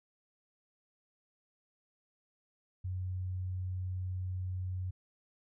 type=tone; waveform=sine; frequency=92.1 Hz; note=F#2; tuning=7 cents flat; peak=-34 dBFS; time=2.84-4.91 s; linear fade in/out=10 ms; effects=none